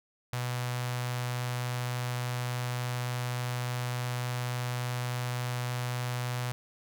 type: tone with notch filter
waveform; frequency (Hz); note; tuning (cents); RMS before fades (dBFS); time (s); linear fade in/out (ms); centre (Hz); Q
sawtooth; 123.47; B2; 0; -33; 0.33-6.52; 0; 300; 0.54
effects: none